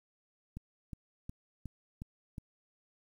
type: click train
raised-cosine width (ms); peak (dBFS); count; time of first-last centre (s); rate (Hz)
5; -29; 6; 0.57-2.382; 2.76
effects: 10-bit